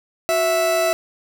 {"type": "tone pair together", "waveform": "40% pulse", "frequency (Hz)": [365.5, 659.3], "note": ["F#4", "E5"], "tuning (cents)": [-21, 0], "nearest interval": "minor seventh", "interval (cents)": 1021, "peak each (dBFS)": [-25, -16], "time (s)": [0.29, 0.93], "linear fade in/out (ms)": 0, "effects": []}